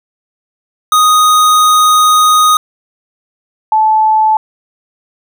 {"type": "tone pair in turn", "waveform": ["square", "sine"], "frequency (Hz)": [1244.5, 869.9], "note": ["D#6", "A5"], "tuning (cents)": [0, -20], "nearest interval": "tritone", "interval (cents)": 620, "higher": "first", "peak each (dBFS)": -6, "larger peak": "neither", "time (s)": [[0.92, 2.57], [3.72, 4.37]], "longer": "first", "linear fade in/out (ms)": 2, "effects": []}